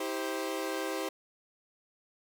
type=chord; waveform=sawtooth; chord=C major; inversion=first; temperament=equal with one note detuned; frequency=322.3 / 392 / 523.3 Hz; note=E4 / G4 / C5; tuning=-39 / 0 / 0 cents; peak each=-33 dBFS; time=0-1.09 s; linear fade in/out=5 ms; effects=none